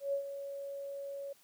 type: tone with ADSR envelope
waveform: sine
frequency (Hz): 558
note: C#5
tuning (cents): +11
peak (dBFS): -29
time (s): 0-1.33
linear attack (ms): 130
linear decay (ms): 95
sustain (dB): -10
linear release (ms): 7
effects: white hiss -65 dBFS RMS until 1.43 s + high-pass 100 Hz 12 dB/octave